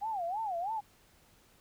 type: tone with vibrato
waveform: sine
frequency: 779 Hz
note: G5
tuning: 11 cents flat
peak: -32 dBFS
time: 0.01-0.81 s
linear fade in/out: 20 ms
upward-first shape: sine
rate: 3.1 Hz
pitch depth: 250 cents each way
effects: pink hiss -64 dBFS RMS until 1.6 s